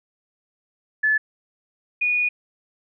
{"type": "tone pair in turn", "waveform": "sine", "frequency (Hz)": [1730, 2458], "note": ["A6", "D#7"], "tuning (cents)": [-30, -22], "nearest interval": "tritone", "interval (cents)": 608, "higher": "second", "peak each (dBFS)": [-16, -18], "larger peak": "first", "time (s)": [[1.03, 1.18], [2.01, 2.29]], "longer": "second", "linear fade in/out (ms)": 10, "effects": []}